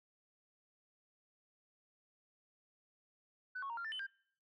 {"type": "tone with pitch steps", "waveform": "sine", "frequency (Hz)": [1502, 1101, 931, 1388, 1776, 3035, 1590], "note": ["F#6", "C#6", "A#5", "F6", "A6", "F#7", "G6"], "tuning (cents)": [26, -12, -2, -11, 16, 43, 24], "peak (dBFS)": -39, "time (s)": [3.55, 4.068], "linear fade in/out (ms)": 10, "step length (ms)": 74, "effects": ["noise-tail reverb RT60 0.6 s tail -25 dB re dry", "tanh soft clip ceiling -36 dBFS"]}